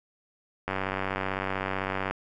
click train, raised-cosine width 0.5 ms, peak -14 dBFS, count 138, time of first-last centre 0.68-2.11 s, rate 95.8 Hz, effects none

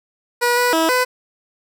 15% pulse tone with pitch steps, 483.6 / 490.3 / 324.3 / 503 Hz, B4 / B4 / E4 / B4, -36 / -13 / -28 / +32 cents, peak -8 dBFS, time 0.41-1.05 s, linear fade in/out 20 ms, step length 160 ms, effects none

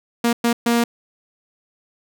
sawtooth tone bursts at uneven times, 235.4 Hz, A#3, 17 cents sharp, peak -11 dBFS, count 3, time 0.24-0.33 / 0.44-0.53 / 0.66-0.84 s, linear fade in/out 5 ms, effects none

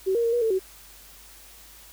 sine tone with pitch steps, 380.6 / 468.4 / 462.2 / 480.1 / 446.6 / 377.7 Hz, F#4 / A#4 / A#4 / B4 / A4 / F#4, +49 / +8 / -15 / -49 / +26 / +36 cents, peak -20 dBFS, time 0.06-0.594 s, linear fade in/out 20 ms, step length 89 ms, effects added 50 Hz sine -54 dBFS peak until 1.92 s + white hiss -49 dBFS RMS until 1.92 s

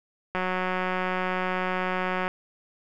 click train, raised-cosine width 0.5 ms, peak -13 dBFS, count 356, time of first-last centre 0.35-2.279 s, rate 184 Hz, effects none

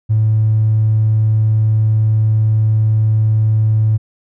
triangle tone with tanh clipping, 108.9 Hz, A2, 17 cents flat, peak -9 dBFS, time 0.09-3.98 s, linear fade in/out 20 ms, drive 1 dB, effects none

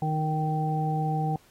harmonic tone, 155.56 Hz, D#3, in tune, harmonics 1 / 2 / 3 / 5, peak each -26 / -37 / -37 / -29 dBFS, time 0.02-1.36 s, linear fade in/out 2 ms, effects pink hiss -60 dBFS RMS until 1.5 s + AAC 48 kbps

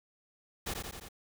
pink noise with echo, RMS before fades -36 dBFS, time 0.66-0.74 s, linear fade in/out 10 ms, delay 87 ms, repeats 4, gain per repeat -3 dB, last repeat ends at 1.088 s, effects none

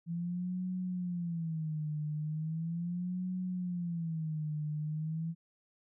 sine tone with vibrato, 166.5 Hz, E3, 18 cents sharp, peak -33 dBFS, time 0.06-5.35 s, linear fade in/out 50 ms, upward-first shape sine, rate 0.38 Hz, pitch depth 170 cents each way, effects none

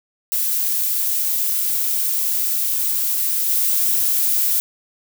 violet noise with level steps, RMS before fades -20 / -18 dBFS, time 0.32-4.6 s, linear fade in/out 0 ms, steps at 3.48 s, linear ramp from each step 20 ms, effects none

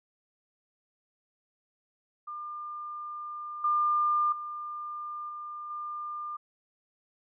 sine tone with level steps, 1200 Hz, D6, 37 cents sharp, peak -36 / -23 / -35 / -37 / -34 dBFS, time 2.27-6.37 s, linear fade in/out 10 ms, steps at 3.64 / 4.32 / 5.29 / 5.7 s, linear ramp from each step 5 ms, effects none

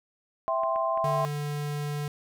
sine chord, C major, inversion first, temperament equal, 659.3 / 784 / 1046.5 Hz, E5 / G5 / C6, 0 / 0 / 0 cents, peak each -27 / -33 / -28 dBFS, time 0.48-1.25 s, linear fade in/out 0 ms
clicks, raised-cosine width 0.5 ms, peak -28 dBFS, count 3, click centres 0.635 / 0.76 / 0.975 s
square tone, 146.83 Hz, D3, in tune, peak -30 dBFS, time 1.04-2.08 s, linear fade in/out 2 ms
effects none

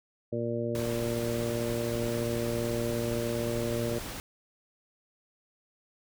harmonic tone, 117.4 Hz, A#2, 13 cents sharp, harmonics 1 / 2 / 3 / 4 / 5, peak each -35 / -35 / -35 / -35 / -35 dBFS, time 0.32-3.99 s, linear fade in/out 10 ms
pink noise, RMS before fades -39 dBFS, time 0.75-4.2 s, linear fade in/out 0 ms
effects none

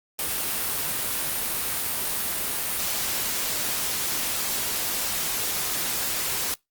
white noise, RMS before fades -27 dBFS, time 0.19-6.54 s, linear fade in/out 0 ms, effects noise-tail reverb RT60 0.2 s tail -26 dB re dry + Opus 32 kbps

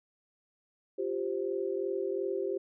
sine chord, F suspended second, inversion none, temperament equal, 349.2 / 392 / 523.3 Hz, F4 / G4 / C5, 0 / 0 / 0 cents, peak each -36 / -32 / -37 dBFS, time 0.98-2.58 s, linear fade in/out 10 ms, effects none

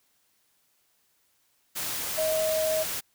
sine tone in noise, 631 Hz, D#5, 24 cents sharp, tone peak -24 dBFS, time 2.17-2.84 s, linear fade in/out 20 ms, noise white, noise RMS -32 dBFS, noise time 1.75-3.01 s, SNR +5 dB, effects white hiss -69 dBFS RMS until 3.14 s

